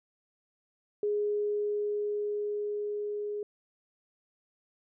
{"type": "tone with level ramp", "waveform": "sine", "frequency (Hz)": 415.3, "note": "G#4", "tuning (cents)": 0, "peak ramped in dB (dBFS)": [-26, -32], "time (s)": [1.03, 3.43], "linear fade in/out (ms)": 2, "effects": []}